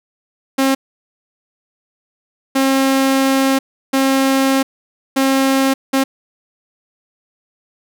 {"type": "tone bursts at uneven times", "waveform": "sawtooth", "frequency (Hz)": 268.6, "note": "C4", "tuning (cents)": 46, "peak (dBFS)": -8, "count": 5, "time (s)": [[0.58, 0.75], [2.55, 3.59], [3.93, 4.63], [5.16, 5.74], [5.93, 6.04]], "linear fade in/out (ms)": 10, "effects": []}